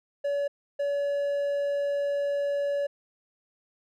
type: tone pair in turn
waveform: triangle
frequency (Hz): 569 / 569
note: C#5 / C#5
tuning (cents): +45 / +45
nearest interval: unison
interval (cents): 0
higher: neither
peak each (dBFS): -23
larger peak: neither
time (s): 0.24-0.48 / 0.79-2.87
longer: second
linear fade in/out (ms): 10
effects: none